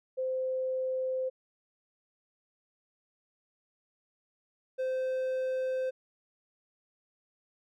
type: tone pair in turn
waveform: sine / triangle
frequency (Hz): 518 / 518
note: C5 / C5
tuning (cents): -17 / -17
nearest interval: unison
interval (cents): 0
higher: neither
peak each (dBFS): -29 / -27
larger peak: second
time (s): 0.17-1.3 / 4.78-5.91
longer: neither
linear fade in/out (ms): 20
effects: none